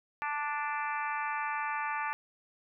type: harmonic tone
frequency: 293.7 Hz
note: D4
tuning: in tune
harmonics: 3 / 4 / 5 / 6 / 7 / 8 / 9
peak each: -35 / -37 / -41 / -39 / -45 / -42 / -47 dBFS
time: 0.22-2.13 s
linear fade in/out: 0 ms
effects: none